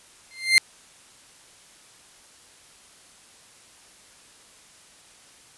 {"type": "tone with exponential growth", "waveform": "30% pulse", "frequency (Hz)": 2093, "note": "C7", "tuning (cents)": 0, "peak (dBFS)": -7, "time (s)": [0.31, 0.58], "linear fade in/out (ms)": 0, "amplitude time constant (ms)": 58, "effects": ["white hiss -52 dBFS RMS until 5.57 s", "resampled to 24000 Hz"]}